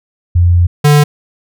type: tone pair in turn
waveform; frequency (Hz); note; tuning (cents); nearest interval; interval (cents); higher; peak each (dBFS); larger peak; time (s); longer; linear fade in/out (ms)
sine / square; 87.31 / 147.2; F2 / D3; 0 / +4; major sixth; 904; second; -5; neither; 0.35-0.67 / 0.84-1.04; first; 10
effects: none